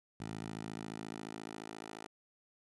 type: tone with high-pass filter sweep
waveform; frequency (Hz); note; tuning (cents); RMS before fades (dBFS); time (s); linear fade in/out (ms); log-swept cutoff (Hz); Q
10% pulse; 54.3; A1; -22; -45; 0.2-2.07; 5; 120 to 450; 1
effects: resampled to 24000 Hz